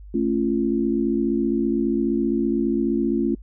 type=chord; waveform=sine; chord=A augmented; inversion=none; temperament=just; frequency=220 / 275 / 343.8 Hz; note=A3 / C#4 / E#4; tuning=0 / -14 / -27 cents; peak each=-23 dBFS; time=0.14-3.35 s; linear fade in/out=5 ms; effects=noise-tail reverb RT60 0.1 s tail -26 dB re dry + added 50 Hz sine -38 dBFS peak until 3.42 s